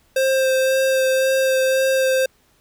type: tone with vibrato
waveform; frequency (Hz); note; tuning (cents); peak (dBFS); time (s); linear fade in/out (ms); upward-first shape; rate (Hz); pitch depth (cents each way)
square; 527; C5; +12; -16; 0.16-2.26; 5; sine; 1.9; 12
effects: pink hiss -59 dBFS RMS until 2.6 s